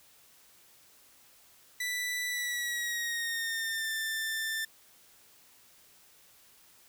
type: tone with pitch glide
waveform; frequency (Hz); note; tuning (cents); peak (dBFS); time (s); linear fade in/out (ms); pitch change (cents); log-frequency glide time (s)
sawtooth; 1975.5 to 1780.4; B6 to A6; 0 to +20; -28; 1.8-4.65; 5; -180; 2.28-3.91
effects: white hiss -60 dBFS RMS until 6.88 s